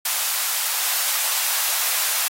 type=high-pass noise; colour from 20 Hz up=white; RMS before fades=-22 dBFS; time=0.05-2.28 s; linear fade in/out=5 ms; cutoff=680 Hz; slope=24 dB/octave; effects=AAC 48 kbps